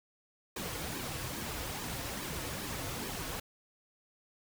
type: noise with flanger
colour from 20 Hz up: pink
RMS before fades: -39 dBFS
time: 0.56-3.4 s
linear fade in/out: 5 ms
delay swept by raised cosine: 1.4 to 5.2 ms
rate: 2.4 Hz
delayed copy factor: -0.65
effects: none